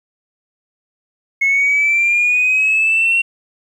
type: linear sweep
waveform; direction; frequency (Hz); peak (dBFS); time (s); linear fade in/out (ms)
sine; up; 2175 to 2741; -10; 1.41-3.22; 10
effects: tanh soft clip ceiling -8 dBFS + 8-bit